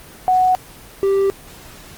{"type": "tone pair in turn", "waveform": ["sine", "triangle"], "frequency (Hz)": [740, 392], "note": ["F#5", "G4"], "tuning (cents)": [0, 0], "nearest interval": "major seventh", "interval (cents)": 1100, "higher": "first", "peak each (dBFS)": -11, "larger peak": "neither", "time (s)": [[0.28, 0.55], [1.03, 1.3]], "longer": "neither", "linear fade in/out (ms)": 0, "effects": ["pink hiss -40 dBFS RMS until 1.97 s", "Opus 24 kbps"]}